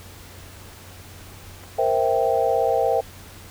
clicks, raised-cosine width 0.5 ms, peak -29 dBFS, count 2, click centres 1.635 / 1.639 s
sine chord, C dominant seventh, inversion third, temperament equal, 466.2 / 523.3 / 659.3 / 784 Hz, Bb4 / C5 / E5 / G5, 0 / 0 / 0 / 0 cents, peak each -23 dBFS, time 1.78-3.01 s, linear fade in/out 10 ms
effects added 91 Hz sine -44 dBFS peak until 3.5 s + pink hiss -44 dBFS RMS until 3.5 s

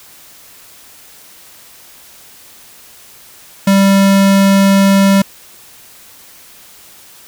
square tone, 196 Hz, G3, in tune, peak -7 dBFS, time 3.67-5.22 s, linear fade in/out 5 ms, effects white hiss -40 dBFS RMS until 7.27 s

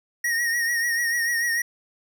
square tone with vibrato, 1876 Hz, A#6, 11 cents sharp, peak -22 dBFS, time 0.24-1.62 s, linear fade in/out 5 ms, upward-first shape triangle, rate 6.8 Hz, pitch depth 56 cents each way, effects none

